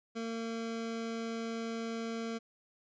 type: tone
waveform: 25% pulse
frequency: 227.9 Hz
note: A#3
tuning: 39 cents flat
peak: -32 dBFS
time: 0.15-2.39 s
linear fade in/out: 20 ms
effects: resampled to 16000 Hz